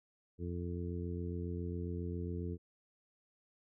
harmonic tone, 87.31 Hz, F2, in tune, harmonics 1 / 2 / 3 / 4 / 5, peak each -39 / -43 / -46 / -46 / -47 dBFS, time 0.38-2.58 s, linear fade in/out 50 ms, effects none

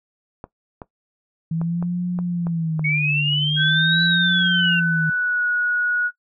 clicks, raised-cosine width 1 ms, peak -19 dBFS, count 7, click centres 0.441 / 0.818 / 1.615 / 1.826 / 2.189 / 2.469 / 2.794 s
sine tone with vibrato, 161.5 Hz, E3, 35 cents flat, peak -20 dBFS, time 1.51-5.1 s, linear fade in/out 5 ms, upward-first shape sine, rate 0.43 Hz, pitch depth 170 cents each way
sine linear two-way sweep, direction up then down, 2200 to 3951 to 2721 Hz, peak -19 dBFS, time 2.84-4.8 s, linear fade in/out 10 ms, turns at 4.03 s
sine tone with pitch glide, 1553 to 1457.4 Hz, G6 to F#6, -17 to -27 cents, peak -18 dBFS, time 3.56-6.11 s, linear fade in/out 50 ms, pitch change -110 cents, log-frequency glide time 4.16-5.48 s
effects noise-tail reverb RT60 0.1 s tail -17 dB re dry

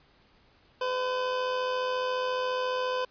25% pulse tone with amplitude modulation, 507 Hz, B4, 45 cents sharp, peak -22 dBFS, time 0.81-3.05 s, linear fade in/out 5 ms, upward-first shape sine, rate 94.4 Hz, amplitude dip 35%, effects pink hiss -62 dBFS RMS until 3.1 s + resampled to 11025 Hz

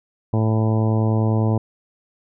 harmonic tone, 110 Hz, A2, in tune, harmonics 1 / 2 / 3 / 4 / 5 / 6 / 7 / 8 / 9, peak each -17 / -23 / -27 / -29 / -31 / -33 / -34 / -35 / -36 dBFS, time 0.33-1.58 s, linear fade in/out 5 ms, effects none

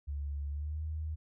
sine tone with pitch glide, 71.5 to 77.97 Hz, D2 to D#2, -46 to +4 cents, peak -34 dBFS, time 0.07-1.16 s, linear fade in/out 20 ms, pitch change +150 cents, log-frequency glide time 0.49-0.82 s, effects none

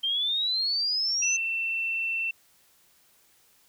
sine exponential sweep, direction up, 3136 to 6200 Hz, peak -24 dBFS, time 0.03-1.37 s, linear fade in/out 10 ms
sine tone, 2688 Hz, E7, 33 cents sharp, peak -26 dBFS, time 1.22-2.31 s, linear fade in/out 5 ms
effects white hiss -62 dBFS RMS until 3.68 s

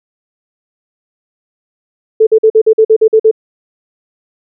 sine tone bursts, 440 Hz, A4, in tune, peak -3 dBFS, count 10, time 2.2-3.313 s, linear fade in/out 10 ms, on 69 ms, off 47 ms, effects none

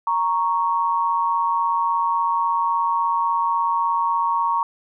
sine tone pair together, 932.3 / 1108.7 Hz, A#5 / C#6, 0 / 0 cents, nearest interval minor third, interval 300 cents, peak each -20 / -21 dBFS, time 0.07-4.63 s, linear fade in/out 2 ms, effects none

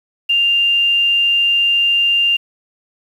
sine tone, 2794 Hz, F7, in tune, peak -11 dBFS, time 0.29-2.37 s, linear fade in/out 10 ms, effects 7-bit

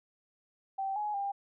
sine tone with pitch steps, 777 / 839 / 798 Hz, G5 / G#5 / G5, -16 / +17 / +31 cents, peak -31 dBFS, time 0.78-1.32 s, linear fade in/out 10 ms, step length 180 ms, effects none

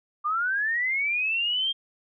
sine linear sweep, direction up, 1174.7 to 3218 Hz, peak -23 dBFS, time 0.24-1.73 s, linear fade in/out 20 ms, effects none

